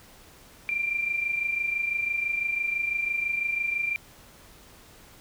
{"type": "tone pair together", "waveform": "sine", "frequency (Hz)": [2349, 2375], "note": ["D7", "D7"], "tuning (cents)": [0, 19], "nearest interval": "unison", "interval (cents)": 19, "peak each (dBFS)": [-32, -26], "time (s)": [0.69, 3.96], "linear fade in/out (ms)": 0, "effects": ["pink hiss -52 dBFS RMS until 5.2 s"]}